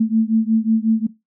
sine beating tone pair, 220 / 225.5 Hz, A3 / A3, 0 / +43 cents, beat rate 5.5 Hz, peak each -17 dBFS, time 0-1.07 s, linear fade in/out 10 ms, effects noise-tail reverb RT60 0.2 s tail -17 dB re dry

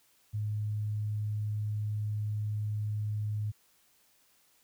sine tone, 105.7 Hz, G#2, 31 cents sharp, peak -30 dBFS, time 0.33-3.52 s, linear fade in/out 20 ms, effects white hiss -67 dBFS RMS until 4.63 s

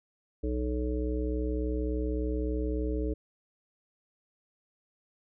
harmonic tone, 61.74 Hz, B1, in tune, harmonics 1 / 3 / 5 / 7 / 9, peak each -30 / -43 / -34 / -35 / -42 dBFS, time 0.43-3.14 s, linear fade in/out 10 ms, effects none

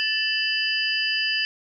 sine tone cluster, 1752 / 2660 / 2998 / 4882 Hz, A6 / E7 / F#7 / D#8, -8 / +15 / +22 / -34 cents, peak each -27 dBFS, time 0-1.45 s, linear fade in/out 0 ms, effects none

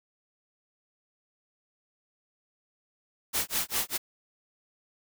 white noise with tremolo, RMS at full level -27 dBFS, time 3.33-3.98 s, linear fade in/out 20 ms, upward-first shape sine, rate 5 Hz, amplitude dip 100%, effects none

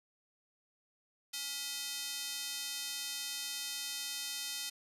square tone with high-pass filter, 281.8 Hz, C#4, 29 cents sharp, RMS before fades -40 dBFS, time 1.33-4.7 s, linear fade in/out 10 ms, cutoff 3800 Hz, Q 1.1, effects resampled to 32000 Hz

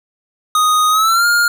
square tone with pitch glide, 1244 to 1412.6 Hz, D#6 to F6, -1 to +19 cents, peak -11 dBFS, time 0.55-1.48 s, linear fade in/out 2 ms, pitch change +220 cents, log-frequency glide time 0.9-1.26 s, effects none

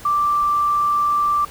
sine tone, 1174.7 Hz, D6, in tune, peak -15 dBFS, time 0.05-1.45 s, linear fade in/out 5 ms, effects pink hiss -40 dBFS RMS until 1.5 s

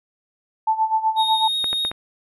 sine tone with tremolo, 880 Hz, A5, in tune, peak -14 dBFS, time 0.67-1.48 s, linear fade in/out 5 ms, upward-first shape sine, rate 8 Hz, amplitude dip 80%
triangle tone with vibrato, 3729 Hz, A#7, in tune, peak -19 dBFS, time 1.16-1.92 s, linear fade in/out 50 ms, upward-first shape sine, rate 8 Hz, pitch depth 10 cents each way
clicks, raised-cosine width 0.5 ms, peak -14 dBFS, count 4, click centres 1.643 / 1.73 / 1.85 / 1.915 s
effects none

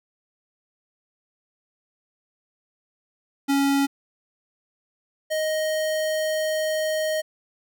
square tone pair in turn, 278 / 624.1 Hz, C#4 / D#5, +5 / +5 cents, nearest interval octave + major second, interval 1400 cents, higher second, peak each -19 / -23 dBFS, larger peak first, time 3.48-3.87 / 5.3-7.22 s, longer second, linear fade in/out 20 ms, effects none

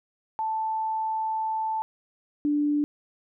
sine tone pair in turn, 880 / 293.7 Hz, A5 / D4, 0 / 0 cents, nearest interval octave + perfect fifth, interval 1900 cents, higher first, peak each -25 / -21 dBFS, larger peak second, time 0.39-1.82 / 2.45-2.84 s, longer first, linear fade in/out 0 ms, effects none

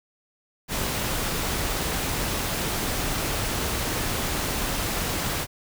pink noise, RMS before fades -27 dBFS, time 0.68-5.47 s, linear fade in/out 50 ms, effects none

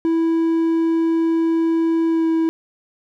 triangle tone with pitch glide, 328.6 to 325.4 Hz, E4 to E4, -5 to -22 cents, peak -13 dBFS, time 0.05-2.49 s, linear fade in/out 0 ms, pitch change -17 cents, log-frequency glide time 2.08-2.27 s, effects none

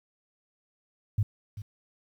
sine tone with echo, 104.3 Hz, G#2, 8 cents sharp, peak -21 dBFS, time 1.18-1.23 s, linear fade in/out 5 ms, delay 390 ms, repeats 1, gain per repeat -14 dB, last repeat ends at 1.62 s, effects 10-bit

